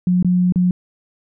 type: tone with dropouts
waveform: sine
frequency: 180 Hz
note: F#3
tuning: 47 cents flat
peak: -12 dBFS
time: 0.07-0.71 s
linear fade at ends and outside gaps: 2 ms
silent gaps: 0.227-0.246 / 0.523-0.558 s
effects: none